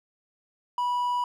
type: tone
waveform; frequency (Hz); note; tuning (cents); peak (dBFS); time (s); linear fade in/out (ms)
triangle; 979; B5; -15; -22; 0.78-1.24; 2
effects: none